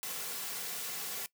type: noise with comb filter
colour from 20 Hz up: white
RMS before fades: -39 dBFS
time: 0.03-1.26 s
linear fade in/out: 0 ms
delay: 3.2 ms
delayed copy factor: -0.5
effects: noise-tail reverb RT60 0.1 s tail -20 dB re dry + high-pass 200 Hz 12 dB/octave